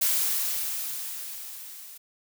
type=noise with level ramp; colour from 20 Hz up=blue; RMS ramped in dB=-23 to -45 dBFS; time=0.01-1.98 s; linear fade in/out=10 ms; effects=none